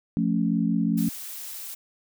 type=chord; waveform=sine; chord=F augmented; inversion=none; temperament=equal; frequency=174.61 / 220 / 277.2 Hz; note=F3 / A3 / C#4; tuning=0 / 0 / 0 cents; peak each=-25 / -24 / -27 dBFS; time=0.17-1.09 s; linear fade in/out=0 ms
type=noise; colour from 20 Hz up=blue; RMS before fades=-37 dBFS; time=0.97-1.75 s; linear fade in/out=10 ms
effects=none